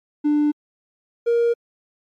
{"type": "tone pair in turn", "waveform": "triangle", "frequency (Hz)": [296.5, 469.7], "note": ["D4", "A#4"], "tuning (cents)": [17, 13], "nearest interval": "minor sixth", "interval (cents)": 796, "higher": "second", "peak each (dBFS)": -12, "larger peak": "neither", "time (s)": [[0.24, 0.52], [1.26, 1.54]], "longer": "neither", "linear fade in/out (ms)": 20, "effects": ["tanh soft clip ceiling -10 dBFS", "MP3 64 kbps"]}